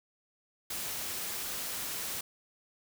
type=noise; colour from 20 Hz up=white; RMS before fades=-37 dBFS; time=0.7-2.21 s; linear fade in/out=5 ms; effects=none